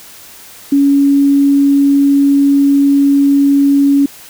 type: tone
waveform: sine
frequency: 280.3 Hz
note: C#4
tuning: 19 cents sharp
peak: -6 dBFS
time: 0.72-4.06 s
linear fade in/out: 5 ms
effects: white hiss -36 dBFS RMS until 4.29 s